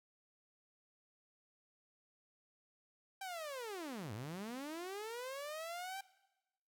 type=linear two-way sweep; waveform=sawtooth; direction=down then up; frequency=790 to 97.5 to 790 Hz; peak=-39 dBFS; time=3.21-6.01 s; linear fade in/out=5 ms; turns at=4.13 s; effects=noise-tail reverb RT60 1.0 s tail -19 dB re dry